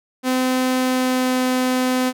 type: tone with pitch glide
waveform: sawtooth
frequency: 256.4 to 254.8 Hz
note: C4 to C4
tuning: -35 to -46 cents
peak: -13 dBFS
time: 0.23-2.13 s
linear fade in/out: 50 ms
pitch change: -11 cents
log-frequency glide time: 0.76-1.43 s
effects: none